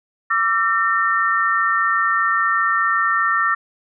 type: tone cluster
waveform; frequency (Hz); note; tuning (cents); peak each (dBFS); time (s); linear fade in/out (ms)
sine; 1160 / 1345 / 1817; D6 / E6 / A#6; -22 / +34 / -45; -21 / -19 / -19; 0.3-3.55; 10
effects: none